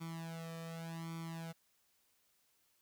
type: tone with flanger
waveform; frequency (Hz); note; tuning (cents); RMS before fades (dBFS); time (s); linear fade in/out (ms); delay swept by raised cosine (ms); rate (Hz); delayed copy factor
sawtooth; 164.81; E3; 0; -45; 0-1.53; 20; 0.88 to 1.66; 0.87; +0.9
effects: white hiss -75 dBFS RMS until 2.81 s